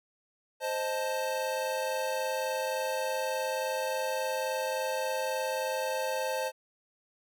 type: chord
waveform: square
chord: A diminished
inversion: first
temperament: equal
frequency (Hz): 523.3 / 622.3 / 880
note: C5 / Eb5 / A5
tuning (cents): 0 / 0 / 0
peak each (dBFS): -33 / -37 / -36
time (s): 0.6-6.52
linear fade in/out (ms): 50
effects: none